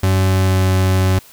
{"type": "tone with pitch glide", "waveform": "40% pulse", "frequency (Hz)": [94.7, 93.83], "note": ["F#2", "F#2"], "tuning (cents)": [41, 25], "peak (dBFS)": -11, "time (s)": [0.03, 1.19], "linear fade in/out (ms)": 5, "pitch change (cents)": -16, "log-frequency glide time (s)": [0.28, 0.67], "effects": ["white hiss -44 dBFS RMS until 1.32 s"]}